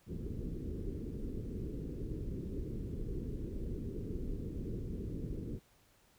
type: low-pass noise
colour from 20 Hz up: pink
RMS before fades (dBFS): -40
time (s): 0.06-5.6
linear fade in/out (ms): 50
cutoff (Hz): 440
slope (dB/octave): 48
effects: pink hiss -68 dBFS RMS until 6.18 s